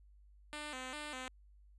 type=tone with vibrato; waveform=5% pulse; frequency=277.2 Hz; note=C#4; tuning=in tune; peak=-31 dBFS; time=0.53-1.28 s; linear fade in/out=0 ms; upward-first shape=square; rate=2.5 Hz; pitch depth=130 cents each way; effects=added 50 Hz sine -59 dBFS peak until 1.78 s + resampled to 24000 Hz